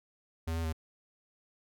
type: tone with pitch steps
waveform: square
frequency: 81.9 / 82.6 / 80 Hz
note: E2 / E2 / D#2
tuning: -11 / +4 / +49 cents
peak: -32 dBFS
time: 0.47-0.728 s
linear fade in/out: 10 ms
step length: 86 ms
effects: none